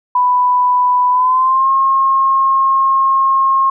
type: tone with pitch glide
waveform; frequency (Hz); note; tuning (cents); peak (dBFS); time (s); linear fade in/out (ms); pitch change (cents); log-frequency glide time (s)
sine; 992 to 1075.6; B5 to C6; +7 to +47; -9; 0.15-3.7; 5; +140; 1.1-1.7
effects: none